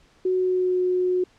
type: tone with pitch glide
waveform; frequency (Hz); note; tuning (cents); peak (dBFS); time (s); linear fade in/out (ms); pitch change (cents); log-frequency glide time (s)
sine; 370 to 364.3; F#4 to F#4; 0 to -27; -19; 0.25-1.24; 5; -27; 0.35-0.81
effects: pink hiss -58 dBFS RMS until 1.38 s + low-pass 6000 Hz 12 dB/octave